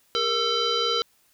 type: tone with frequency modulation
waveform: sine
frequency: 2217 Hz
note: C#7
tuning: in tune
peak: -21 dBFS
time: 0.15-1.02 s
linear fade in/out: 0 ms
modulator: 874 Hz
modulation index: 2.6
effects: white hiss -63 dBFS RMS until 1.33 s